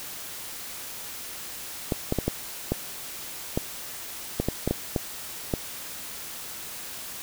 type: clicks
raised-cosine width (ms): 2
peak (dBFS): -10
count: 12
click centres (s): 1.922 / 2.124 / 2.187 / 2.28 / 2.72 / 3.575 / 4.4 / 4.486 / 4.676 / 4.71 / 4.962 / 5.538
effects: white hiss -38 dBFS RMS until 7.22 s